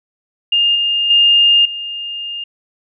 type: tone with level steps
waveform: sine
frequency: 2820 Hz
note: F7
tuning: 16 cents sharp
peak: -10 / -13 / -7 / -22 dBFS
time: 0.52-2.44 s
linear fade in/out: 5 ms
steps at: 0.75 / 1.1 / 1.65 s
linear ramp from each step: 5 ms
effects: none